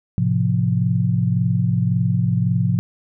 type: chord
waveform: sine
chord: F major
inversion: first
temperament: just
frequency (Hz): 109.13 / 130.96 / 174.61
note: A2 / C3 / F3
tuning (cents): -14 / +2 / 0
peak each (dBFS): -20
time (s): 0.18-2.79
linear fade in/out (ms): 0
effects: none